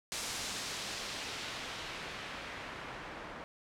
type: noise with low-pass filter sweep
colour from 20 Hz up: white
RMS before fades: -42 dBFS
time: 0.12-3.44 s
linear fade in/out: 0 ms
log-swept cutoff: 7700 to 1400 Hz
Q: 0.87
effects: none